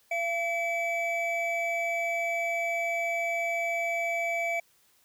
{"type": "tone pair together", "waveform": "triangle", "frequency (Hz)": [680, 2297], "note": ["F5", "D7"], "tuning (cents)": [-46, -39], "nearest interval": "octave + major sixth", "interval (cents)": 2107, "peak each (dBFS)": -28, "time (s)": [0.11, 4.6], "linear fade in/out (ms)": 5, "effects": ["white hiss -65 dBFS RMS until 5.04 s"]}